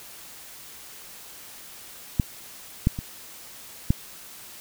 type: clicks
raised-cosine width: 5 ms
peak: -7 / -6 / -18 / -6 dBFS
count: 4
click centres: 2.198 / 2.871 / 2.989 / 3.905 s
effects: white hiss -44 dBFS RMS until 4.6 s